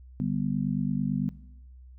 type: chord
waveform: sine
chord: G major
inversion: second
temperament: just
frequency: 147 / 196 / 245 Hz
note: D3 / G3 / B3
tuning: +2 / 0 / -14 cents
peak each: -30 dBFS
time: 0.2-1.29 s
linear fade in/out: 0 ms
effects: noise-tail reverb RT60 0.9 s tail -19 dB re dry + added 63 Hz sine -46 dBFS peak until 1.98 s